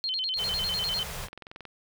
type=tone with vibrato; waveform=sine; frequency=3598 Hz; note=A7; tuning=38 cents sharp; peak=-27 dBFS; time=0.04-1.03 s; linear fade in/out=0 ms; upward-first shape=square; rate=10 Hz; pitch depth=280 cents each way
type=band-stop noise; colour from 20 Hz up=pink; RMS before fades=-37 dBFS; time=0.36-1.29 s; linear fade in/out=50 ms; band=200 to 390 Hz; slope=96 dB/octave
type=click train; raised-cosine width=0.3 ms; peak=-26 dBFS; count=13; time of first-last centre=1.1-1.653 s; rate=21.7 Hz
effects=none